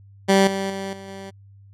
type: tone with level steps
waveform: 15% pulse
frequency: 194.5 Hz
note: G3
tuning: 13 cents flat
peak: -7 / -17 / -21 / -30 / -28 dBFS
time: 0.28-1.31 s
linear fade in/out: 20 ms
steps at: 0.47 / 0.7 / 0.93 / 1.08 s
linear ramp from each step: 2 ms
effects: added 99 Hz sine -45 dBFS peak until 1.73 s + low-pass 9000 Hz 12 dB/octave